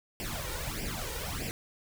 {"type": "noise with flanger", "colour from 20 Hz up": "pink", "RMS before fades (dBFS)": -36, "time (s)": [0.2, 1.51], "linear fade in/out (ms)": 0, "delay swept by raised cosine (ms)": [0.38, 2.18], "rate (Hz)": 1.6, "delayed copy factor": 0.8, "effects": []}